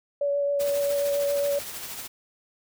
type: tone with vibrato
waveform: sine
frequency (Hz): 569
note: C#5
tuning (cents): +45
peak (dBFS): -22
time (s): 0.21-1.59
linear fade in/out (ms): 5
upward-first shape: triangle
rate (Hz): 7.4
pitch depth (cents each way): 14
type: noise with tremolo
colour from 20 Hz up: white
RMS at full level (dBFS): -35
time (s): 0.59-2.08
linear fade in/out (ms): 20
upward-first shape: sine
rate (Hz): 13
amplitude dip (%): 40
effects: none